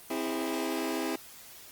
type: chord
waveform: sawtooth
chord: C augmented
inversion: none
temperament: just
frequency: 261.6 / 327 / 408.8 Hz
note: C4 / E4 / G#4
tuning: 0 / -14 / -27 cents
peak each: -31 / -29 / -32 dBFS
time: 0.1-1.16 s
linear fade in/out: 5 ms
effects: white hiss -50 dBFS RMS until 1.71 s + Opus 24 kbps